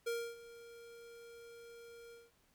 square tone with ADSR envelope, 467.4 Hz, A#4, 5 cents sharp, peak -35 dBFS, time 0.06-2.32 s, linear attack 14 ms, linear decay 280 ms, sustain -18 dB, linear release 200 ms, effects pink hiss -73 dBFS RMS until 2.54 s

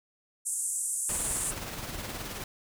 pink band-pass noise, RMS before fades -32 dBFS, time 0.45-1.52 s, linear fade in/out 20 ms, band 7700 to 10000 Hz, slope 48 dB/octave
pink noise with tremolo, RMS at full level -36 dBFS, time 1.09-2.44 s, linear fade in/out 2 ms, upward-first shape triangle, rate 19 Hz, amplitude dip 45%
effects none

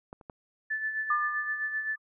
clicks, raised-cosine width 1 ms, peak -28 / -37 / -27 dBFS, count 3, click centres 0.129 / 0.212 / 0.298 s
sine tone with tremolo, 1749 Hz, A6, 11 cents flat, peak -27 dBFS, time 0.7-1.96 s, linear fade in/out 10 ms, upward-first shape sine, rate 7.7 Hz, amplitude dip 55%
sine tone with exponential decay, 1200 Hz, D6, 37 cents sharp, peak -23 dBFS, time 1.1-1.98 s, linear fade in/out 5 ms, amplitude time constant 190 ms
effects none

